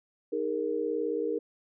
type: chord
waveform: sine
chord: D# suspended fourth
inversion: none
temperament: equal with one note detuned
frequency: 311.1 / 407.5 / 466.2 Hz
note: D#4 / G#4 / A#4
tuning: 0 / -33 / 0 cents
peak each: -34 / -33 / -30 dBFS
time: 0.32-1.39 s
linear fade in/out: 10 ms
effects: none